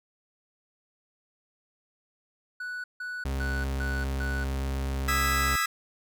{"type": "tone bursts", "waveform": "triangle", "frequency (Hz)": 1480, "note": "F#6", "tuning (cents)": 0, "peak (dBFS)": -31, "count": 5, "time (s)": [2.6, 4.44], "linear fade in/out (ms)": 5, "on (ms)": 240, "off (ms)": 160}
{"type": "tone", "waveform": "40% pulse", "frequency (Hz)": 67.3, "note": "C2", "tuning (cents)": 49, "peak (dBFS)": -27, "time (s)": [3.25, 5.56], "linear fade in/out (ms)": 5}
{"type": "chord", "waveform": "40% pulse", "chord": "E major seventh", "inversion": "third", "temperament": "just", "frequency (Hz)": [1236.1, 1318.5, 1648.1, 1977.8], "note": ["D#6", "E6", "G#6", "B6"], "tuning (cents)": [-12, 0, -14, 2], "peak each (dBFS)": [-32, -28, -31, -29], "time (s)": [5.08, 5.66], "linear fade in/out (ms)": 5}
{"effects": []}